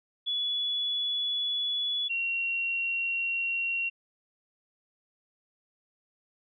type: tone pair in turn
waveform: sine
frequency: 3411 / 2743 Hz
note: G#7 / F7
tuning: +46 / -32 cents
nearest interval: major third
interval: 378 cents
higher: first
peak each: -27 dBFS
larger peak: neither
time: 0.26-2.09 / 2.09-3.9 s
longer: first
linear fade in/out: 20 ms
effects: none